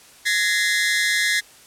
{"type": "tone cluster", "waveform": "sawtooth", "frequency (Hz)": [1683, 1852, 2060], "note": ["G#6", "A#6", "C7"], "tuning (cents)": [23, -12, -28], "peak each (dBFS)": -19, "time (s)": [0.25, 1.41], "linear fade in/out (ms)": 20, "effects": ["white hiss -48 dBFS RMS until 1.66 s", "low-pass 11000 Hz 12 dB/octave"]}